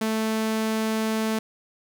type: tone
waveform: sawtooth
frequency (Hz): 220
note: A3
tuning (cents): 0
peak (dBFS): -19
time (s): 0.01-1.39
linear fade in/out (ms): 5
effects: none